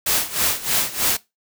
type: noise with tremolo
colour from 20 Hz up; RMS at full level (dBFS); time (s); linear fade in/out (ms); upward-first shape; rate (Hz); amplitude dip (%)
white; -18; 0.06-1.17; 5; sine; 3.2; 85
effects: noise-tail reverb RT60 0.2 s tail -19 dB re dry